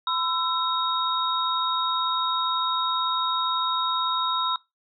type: tone cluster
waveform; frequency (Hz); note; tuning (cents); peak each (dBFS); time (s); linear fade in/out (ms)
sine; 1013 / 1331 / 3753; B5 / E6 / A#7; +44 / +16 / +11; -27; 0.07-4.56; 2
effects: noise-tail reverb RT60 0.2 s tail -21 dB re dry